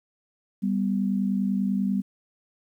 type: tone pair together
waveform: sine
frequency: 196 / 246.1 Hz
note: G3 / B3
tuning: 0 / -6 cents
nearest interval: major third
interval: 394 cents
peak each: -23 / -28 dBFS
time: 0.62-2.02 s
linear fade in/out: 20 ms
effects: 10-bit